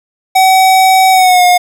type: tone with pitch glide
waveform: square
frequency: 757 to 717.4 Hz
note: F#5 to F5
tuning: +39 to +46 cents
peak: -5 dBFS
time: 0.35-1.58 s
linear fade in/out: 10 ms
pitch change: -93 cents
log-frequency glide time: 1.11-1.44 s
effects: none